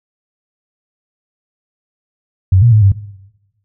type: tone with pitch steps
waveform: sine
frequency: 94 / 118.9 / 107.4 / 98 Hz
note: F#2 / A#2 / A2 / G2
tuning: +28 / +35 / -41 / 0 cents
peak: -5 dBFS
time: 2.52-2.92 s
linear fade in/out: 5 ms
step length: 100 ms
effects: noise-tail reverb RT60 1.0 s tail -19 dB re dry